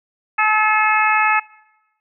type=harmonic tone; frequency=430.5 Hz; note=A4; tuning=38 cents flat; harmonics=2 / 3 / 4 / 5 / 6; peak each=-19 / -18 / -20 / -22 / -20 dBFS; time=0.38-1.4 s; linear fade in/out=10 ms; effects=noise-tail reverb RT60 1.0 s tail -22 dB re dry